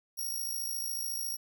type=tone with amplitude modulation; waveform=5% pulse; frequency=5620 Hz; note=F8; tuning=10 cents sharp; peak=-25 dBFS; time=0.17-1.37 s; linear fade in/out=20 ms; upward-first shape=sine; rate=54 Hz; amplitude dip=55%; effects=none